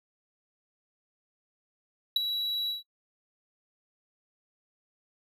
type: tone with ADSR envelope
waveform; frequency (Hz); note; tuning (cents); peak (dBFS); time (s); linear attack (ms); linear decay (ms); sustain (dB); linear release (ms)
triangle; 3908; B7; -19; -17; 2.16-2.83; 4; 14; -10; 140
effects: noise-tail reverb RT60 0.1 s tail -18 dB re dry